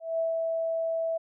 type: tone with ADSR envelope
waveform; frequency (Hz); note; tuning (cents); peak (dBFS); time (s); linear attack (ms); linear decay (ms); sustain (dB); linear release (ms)
sine; 656; E5; -9; -24; 0-1.18; 190; 140; -2; 12
effects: none